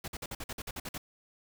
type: noise bursts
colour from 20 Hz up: pink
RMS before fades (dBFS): -39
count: 11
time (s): 0.04-0.98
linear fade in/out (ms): 5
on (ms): 40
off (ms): 50
effects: none

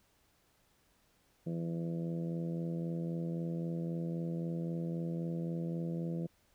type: harmonic tone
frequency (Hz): 83.8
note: E2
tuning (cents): +29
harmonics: 2 / 3 / 4 / 5 / 6 / 7 / 8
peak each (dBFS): -35 / -48 / -43 / -52 / -46 / -54 / -56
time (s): 1.46-6.27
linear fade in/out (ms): 10
effects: pink hiss -71 dBFS RMS until 6.54 s

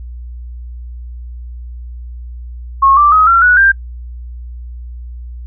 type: tone with pitch steps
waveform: sine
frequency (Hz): 1089 / 1173.9 / 1265.5 / 1364.2 / 1470.5 / 1585.2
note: C#6 / D6 / D#6 / F6 / F#6 / G6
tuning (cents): -31 / -1 / +29 / -41 / -11 / +19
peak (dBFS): -5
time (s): 2.82-3.72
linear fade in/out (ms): 10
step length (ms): 150
effects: noise-tail reverb RT60 0.1 s tail -25 dB re dry + added 60 Hz sine -25 dBFS peak until 5.46 s

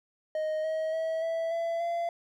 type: tone with pitch steps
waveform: triangle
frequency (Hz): 622.3 / 633.9 / 645.7 / 657.8 / 670.1 / 682.6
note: D#5 / D#5 / E5 / E5 / E5 / F5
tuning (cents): 0 / +32 / -36 / -4 / +28 / -40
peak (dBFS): -26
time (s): 0.35-2.09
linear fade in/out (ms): 2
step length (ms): 290
effects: none

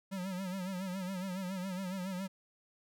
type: tone with vibrato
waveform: square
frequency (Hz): 187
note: F#3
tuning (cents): +19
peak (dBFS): -37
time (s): 0.11-2.28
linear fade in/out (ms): 20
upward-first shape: sine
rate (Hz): 7.2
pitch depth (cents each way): 84
effects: none

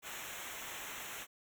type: noise with comb filter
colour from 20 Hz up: pink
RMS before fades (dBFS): -45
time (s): 0.02-1.27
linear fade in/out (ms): 50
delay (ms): 0.21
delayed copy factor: -0.9
effects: none

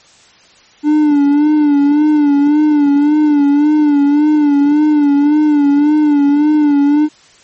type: tone with vibrato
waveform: triangle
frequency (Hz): 293.7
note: D4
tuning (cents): 0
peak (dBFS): -5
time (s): 0.83-7.09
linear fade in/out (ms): 50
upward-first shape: sine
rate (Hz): 1.8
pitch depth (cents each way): 62
effects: white hiss -45 dBFS RMS until 7.43 s + MP3 32 kbps

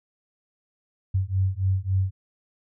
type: beating tone pair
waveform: sine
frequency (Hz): 93.4 / 97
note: F#2 / G2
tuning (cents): +17 / -18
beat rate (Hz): 3.6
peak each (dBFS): -24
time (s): 1.14-2.11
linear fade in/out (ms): 10
effects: none

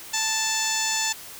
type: tone with low-pass filter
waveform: 10% pulse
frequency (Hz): 881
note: A5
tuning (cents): +2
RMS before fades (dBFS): -25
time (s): 0.13-1.13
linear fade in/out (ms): 10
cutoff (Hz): 7400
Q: 8.9
effects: white hiss -41 dBFS RMS until 1.39 s

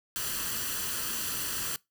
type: noise with comb filter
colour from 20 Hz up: white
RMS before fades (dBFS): -33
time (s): 0.16-1.76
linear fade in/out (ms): 0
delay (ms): 0.67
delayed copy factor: +0.6
effects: noise-tail reverb RT60 0.2 s tail -23 dB re dry

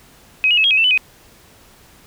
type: tone with pitch steps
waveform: sine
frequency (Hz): 2533 / 2888 / 2587 / 3262 / 2537 / 2669 / 2997 / 2511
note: D#7 / F#7 / E7 / G#7 / D#7 / E7 / F#7 / D#7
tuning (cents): +30 / -43 / -33 / -32 / +33 / +21 / +22 / +15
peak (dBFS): -11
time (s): 0.44-0.976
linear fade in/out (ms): 0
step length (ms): 67
effects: pink hiss -48 dBFS RMS until 2.06 s

